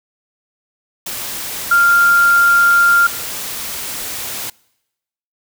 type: tone in noise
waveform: sine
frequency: 1394 Hz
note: F6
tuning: 4 cents flat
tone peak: -8 dBFS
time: 1.71-3.07 s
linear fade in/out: 5 ms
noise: white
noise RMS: -25 dBFS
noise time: 1.06-4.5 s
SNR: +14 dB
effects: noise-tail reverb RT60 0.9 s tail -25 dB re dry